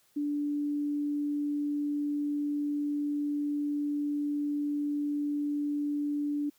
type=tone; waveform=sine; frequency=291.7 Hz; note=D4; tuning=12 cents flat; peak=-28 dBFS; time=0.16-6.5 s; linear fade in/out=10 ms; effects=white hiss -67 dBFS RMS until 6.58 s